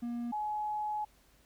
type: tone pair in turn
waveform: triangle / sine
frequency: 237.9 / 845.6 Hz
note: A#3 / G#5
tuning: +35 / +31 cents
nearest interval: octave + minor seventh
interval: 2196 cents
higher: second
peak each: -32 / -32 dBFS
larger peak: neither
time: 0.02-0.32 / 0.32-1.05 s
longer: second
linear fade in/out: 10 ms
effects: added 50 Hz sine -67 dBFS peak until 1.45 s + pink hiss -66 dBFS RMS until 1.45 s